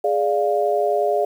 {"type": "chord", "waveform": "sine", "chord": "D diminished", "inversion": "second", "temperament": "equal", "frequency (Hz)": [415.3, 587.3, 698.5], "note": ["Ab4", "D5", "F5"], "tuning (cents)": [0, 0, 0], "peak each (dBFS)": -21, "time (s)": [0.04, 1.25], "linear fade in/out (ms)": 5, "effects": ["8-bit"]}